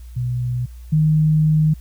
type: tone pair in turn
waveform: sine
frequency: 123.47 / 154.93 Hz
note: B2 / D#3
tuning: 0 / -7 cents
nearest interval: major third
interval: 393 cents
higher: second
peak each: -19 / -12 dBFS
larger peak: second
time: 0.16-0.66 / 0.92-1.74 s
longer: second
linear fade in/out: 10 ms
effects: added 60 Hz sine -34 dBFS peak until 1.8 s + white hiss -55 dBFS RMS until 1.8 s